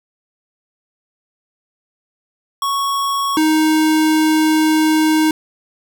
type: tone pair in turn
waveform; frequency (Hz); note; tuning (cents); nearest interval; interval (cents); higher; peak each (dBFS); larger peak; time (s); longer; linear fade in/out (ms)
square; 1108.7 / 312.5; C#6 / D#4; 0 / +8; octave + minor seventh; 2192; first; -17 / -12; second; 2.62-3.37 / 3.37-5.31; second; 2
effects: none